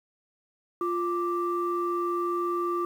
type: tone pair together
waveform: sine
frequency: 349.2 / 1174.7 Hz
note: F4 / D6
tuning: 0 / 0 cents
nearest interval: octave + major sixth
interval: 2100 cents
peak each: -27 / -28 dBFS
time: 0.81-2.85 s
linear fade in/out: 2 ms
effects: tanh soft clip ceiling -18 dBFS + 9-bit